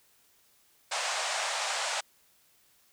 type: band-pass noise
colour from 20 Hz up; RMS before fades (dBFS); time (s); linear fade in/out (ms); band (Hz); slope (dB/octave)
pink; -32; 0.91-2.01; 10; 580 to 8700; 48
effects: white hiss -65 dBFS RMS until 2.92 s